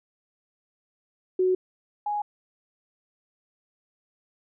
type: tone pair in turn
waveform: sine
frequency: 370 / 830.6 Hz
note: F#4 / G#5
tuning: 0 / 0 cents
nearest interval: octave + major second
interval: 1400 cents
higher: second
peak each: -19 / -25 dBFS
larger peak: first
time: 1.39-1.55 / 2.06-2.22 s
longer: neither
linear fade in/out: 5 ms
effects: none